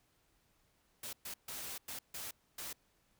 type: noise bursts at uneven times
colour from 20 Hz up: white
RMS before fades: -44 dBFS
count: 6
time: 1.03-1.13 / 1.25-1.34 / 1.48-1.78 / 1.88-1.99 / 2.14-2.31 / 2.58-2.73 s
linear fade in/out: 5 ms
effects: pink hiss -74 dBFS RMS until 3.19 s